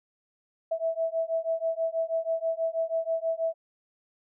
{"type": "beating tone pair", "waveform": "sine", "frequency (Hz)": [652, 658.2], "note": ["E5", "E5"], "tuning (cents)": [-19, -3], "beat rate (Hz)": 6.2, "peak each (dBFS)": -29, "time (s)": [0.71, 3.54], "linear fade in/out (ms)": 10, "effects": []}